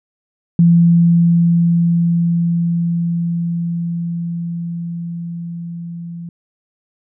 sine tone with level ramp, 170 Hz, F3, 46 cents flat, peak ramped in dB -6 to -26 dBFS, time 0.59-6.29 s, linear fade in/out 2 ms, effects none

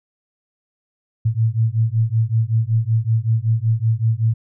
sine beating tone pair, 110 / 115.3 Hz, A2 / A#2, 0 / -19 cents, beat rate 5.3 Hz, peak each -18 / -18 dBFS, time 1.25-4.34 s, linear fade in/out 10 ms, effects none

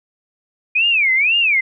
sine tone with vibrato, 2405 Hz, D7, 41 cents sharp, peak -12 dBFS, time 0.75-1.61 s, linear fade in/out 10 ms, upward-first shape sine, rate 2 Hz, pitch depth 280 cents each way, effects none

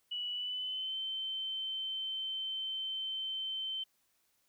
sine tone with pitch glide, 2946 to 3091 Hz, F#7 to G7, -8 to -25 cents, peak -35 dBFS, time 0.11-3.84 s, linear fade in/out 10 ms, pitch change +83 cents, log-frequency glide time 0.31-0.97 s, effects white hiss -75 dBFS RMS until 4.48 s

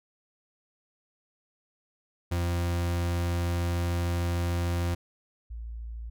40% pulse / sine tone pair in turn, 86.6 / 56.83 Hz, F2 / A#1, -14 / -43 cents, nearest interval perfect fifth, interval 729 cents, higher first, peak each -25 / -35 dBFS, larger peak first, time 2.31-4.95 / 5.5-6.1 s, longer first, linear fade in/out 10 ms, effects none

